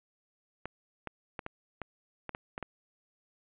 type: clicks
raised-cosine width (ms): 0.5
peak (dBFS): -22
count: 9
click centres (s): 0.656 / 1.073 / 1.392 / 1.464 / 1.817 / 2.293 / 2.349 / 2.579 / 2.627
effects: resampled to 8000 Hz + 9-bit